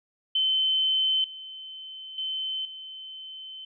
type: tone with level steps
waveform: sine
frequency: 3069 Hz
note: G7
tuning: 37 cents flat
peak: -21 / -38 / -28 / -38 dBFS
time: 0.35-3.65 s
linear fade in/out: 5 ms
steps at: 1.24 / 2.18 / 2.65 s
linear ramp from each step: 2 ms
effects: none